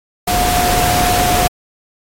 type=tone in noise; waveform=sine; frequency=719 Hz; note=F#5; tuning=50 cents flat; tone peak=-15 dBFS; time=0.27-1.48 s; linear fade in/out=10 ms; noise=pink; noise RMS=-17 dBFS; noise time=0.27-1.48 s; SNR=-1 dB; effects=AAC 48 kbps